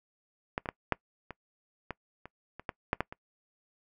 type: clicks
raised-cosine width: 0.5 ms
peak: -15 / -22 / -16 / -10 / -25 / -20 / -29 / -27 / -18 / -11 / -13 / -27 dBFS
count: 12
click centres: 0.579 / 0.658 / 0.689 / 0.923 / 1.307 / 1.907 / 2.256 / 2.596 / 2.692 / 2.931 / 3.006 / 3.125 s
effects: noise-tail reverb RT60 0.1 s tail -23 dB re dry